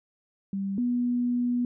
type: tone pair in turn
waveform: sine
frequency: 196 / 243.9 Hz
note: G3 / B3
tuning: 0 / -21 cents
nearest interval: major third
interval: 379 cents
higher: second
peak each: -27 / -23 dBFS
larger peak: second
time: 0.53-0.78 / 0.78-1.65 s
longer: second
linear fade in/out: 2 ms
effects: none